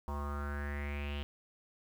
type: tone with low-pass filter sweep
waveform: square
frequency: 72.1 Hz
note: D2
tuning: 31 cents flat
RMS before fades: -38 dBFS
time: 0.08-1.23 s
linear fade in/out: 0 ms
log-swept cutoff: 980 to 3100 Hz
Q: 6.3
effects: 10-bit